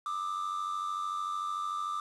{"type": "tone pair together", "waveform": "triangle", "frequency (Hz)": [1191, 1284.4], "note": ["D6", "E6"], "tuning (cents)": [24, -45], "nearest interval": "minor second", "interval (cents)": 131, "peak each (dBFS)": [-31, -37], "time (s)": [0.06, 2], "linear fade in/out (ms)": 2, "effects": ["resampled to 24000 Hz", "9-bit"]}